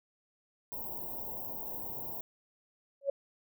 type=band-stop noise; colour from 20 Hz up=white; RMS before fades=-40 dBFS; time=0.72-2.21 s; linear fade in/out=0 ms; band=1000 to 14000 Hz; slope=96 dB/octave
type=tone with exponential growth; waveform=sine; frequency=556 Hz; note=C#5; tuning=5 cents sharp; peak=-23 dBFS; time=3.01-3.1 s; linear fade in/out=5 ms; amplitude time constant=18 ms
effects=none